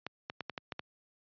clicks, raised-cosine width 0.3 ms, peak -21 dBFS, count 7, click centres 0.066 / 0.299 / 0.407 / 0.497 / 0.578 / 0.722 / 0.794 s, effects high-pass 100 Hz 12 dB/octave + resampled to 11025 Hz

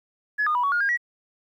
sine tone with pitch steps, 1697 / 1222 / 979 / 1124 / 1427 / 1619 / 1924 Hz, G#6 / D#6 / B5 / C#6 / F6 / G#6 / B6, +37 / -32 / -15 / +24 / +37 / -45 / -46 cents, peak -19 dBFS, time 0.38-0.975 s, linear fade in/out 20 ms, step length 85 ms, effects tanh soft clip ceiling -15 dBFS + 10-bit

